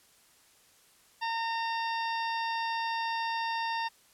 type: harmonic tone with a mistuned harmonic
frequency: 914 Hz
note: A#5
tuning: 34 cents flat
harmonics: 1 / 2 / 3 / 4 / 5 / 6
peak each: -31 / -37 / -41 / -43 / -45 / -47 dBFS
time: 1.21-3.89 s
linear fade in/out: 20 ms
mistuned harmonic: 5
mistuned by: +54 cents
effects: white hiss -62 dBFS RMS until 4.13 s + low-pass 12000 Hz 12 dB/octave